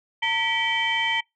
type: tone cluster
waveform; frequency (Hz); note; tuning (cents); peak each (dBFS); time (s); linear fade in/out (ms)
sine; 907 / 1946 / 2305 / 3105; A#5 / B6 / D7 / G7; -48 / -26 / -33 / -17; -26; 0.22-1.21; 10
effects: noise-tail reverb RT60 0.2 s tail -26 dB re dry + tanh soft clip ceiling -13 dBFS